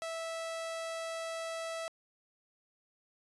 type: tone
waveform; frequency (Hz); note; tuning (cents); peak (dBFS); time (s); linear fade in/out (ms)
sawtooth; 656; E5; -9; -33; 0.02-1.88; 0
effects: resampled to 24000 Hz